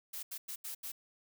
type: noise bursts at uneven times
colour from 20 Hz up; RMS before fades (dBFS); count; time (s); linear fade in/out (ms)
blue; -42; 5; 0.13-0.23 / 0.31-0.38 / 0.48-0.56 / 0.64-0.75 / 0.83-0.92; 10
effects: none